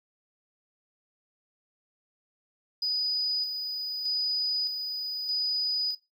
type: tone with tremolo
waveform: triangle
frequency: 4964 Hz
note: D#8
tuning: 5 cents flat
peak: -23 dBFS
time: 2.82-5.95 s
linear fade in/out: 5 ms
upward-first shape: square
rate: 0.81 Hz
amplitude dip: 55%
effects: noise-tail reverb RT60 0.2 s tail -17 dB re dry + tanh soft clip ceiling -24 dBFS

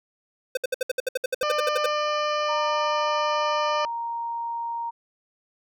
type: tone bursts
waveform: square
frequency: 513 Hz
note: C5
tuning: 34 cents flat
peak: -22 dBFS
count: 16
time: 0.55-1.862 s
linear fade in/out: 5 ms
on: 22 ms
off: 64 ms
type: harmonic tone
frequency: 599 Hz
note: D5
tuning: 34 cents sharp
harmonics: 1 / 2 / 3 / 4 / 5 / 7 / 8 / 9 / 10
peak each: -26 / -26 / -36 / -36 / -35 / -42 / -41 / -43 / -46 dBFS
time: 1.43-3.85 s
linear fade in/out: 0 ms
type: tone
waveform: sine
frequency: 932.3 Hz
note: A#5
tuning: in tune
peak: -27 dBFS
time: 2.48-4.91 s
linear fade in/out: 20 ms
effects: none

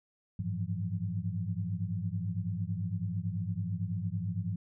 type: tone cluster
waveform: sine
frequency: 98.3 / 107.3 / 166 / 178.5 Hz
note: G2 / A2 / E3 / F3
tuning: +5 / -43 / +12 / +38 cents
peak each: -36 / -36 / -38 / -38 dBFS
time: 0.39-4.56 s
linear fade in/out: 5 ms
effects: none

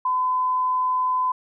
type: tone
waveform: sine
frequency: 1014 Hz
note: B5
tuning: 45 cents sharp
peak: -19 dBFS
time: 0.05-1.32 s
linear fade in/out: 5 ms
effects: none

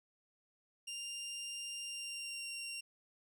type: tone with pitch glide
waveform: 20% pulse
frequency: 2794 to 2762 Hz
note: F7 to F7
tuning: 0 to -20 cents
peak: -36 dBFS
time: 0.87-2.81 s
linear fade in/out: 10 ms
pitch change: -20 cents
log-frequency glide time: 1.83-2.48 s
effects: none

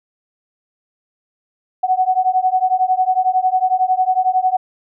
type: beating tone pair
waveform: sine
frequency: 739 / 750 Hz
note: F#5 / F#5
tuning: -2 / +23 cents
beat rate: 11 Hz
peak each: -16 / -16 dBFS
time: 1.83-4.57 s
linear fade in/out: 10 ms
effects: none

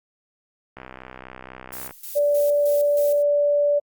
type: click train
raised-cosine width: 0.5 ms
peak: -22 dBFS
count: 74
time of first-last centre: 0.77-1.909 s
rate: 64.1 Hz
type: noise with tremolo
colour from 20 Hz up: violet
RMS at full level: -34 dBFS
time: 1.72-3.23 s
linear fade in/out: 10 ms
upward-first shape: square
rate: 3.2 Hz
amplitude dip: 75%
type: tone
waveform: sine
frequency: 581 Hz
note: D5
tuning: 19 cents flat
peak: -16 dBFS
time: 2.15-3.8 s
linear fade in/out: 20 ms
effects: Opus 48 kbps

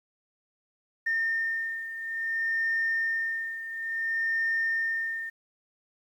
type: beating tone pair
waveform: sine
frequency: 1816 / 1816.58 Hz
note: A#6 / A#6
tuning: -46 / -45 cents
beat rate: 0.58 Hz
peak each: -27 / -32 dBFS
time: 1.06-5.3 s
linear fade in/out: 10 ms
effects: tanh soft clip ceiling -20 dBFS + 10-bit

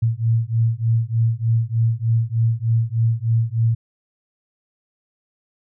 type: beating tone pair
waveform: sine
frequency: 112.7 / 116 Hz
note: A2 / A#2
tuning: +42 / -8 cents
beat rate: 3.3 Hz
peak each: -19 dBFS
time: 0.02-3.75 s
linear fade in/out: 10 ms
effects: none

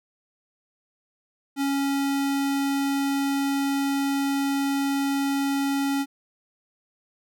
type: tone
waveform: square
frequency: 277.3 Hz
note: C#4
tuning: 1 cent sharp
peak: -23 dBFS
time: 1.56-6.06 s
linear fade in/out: 50 ms
effects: none

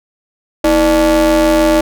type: ring-modulated tone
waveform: square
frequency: 138.59 Hz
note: C#3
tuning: in tune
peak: -6 dBFS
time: 0.64-1.81 s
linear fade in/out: 5 ms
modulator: 459 Hz
effects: none

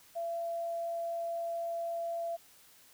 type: tone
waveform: sine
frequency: 676 Hz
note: E5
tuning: 43 cents sharp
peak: -33 dBFS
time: 0.15-2.37 s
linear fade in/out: 20 ms
effects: white hiss -60 dBFS RMS until 2.93 s

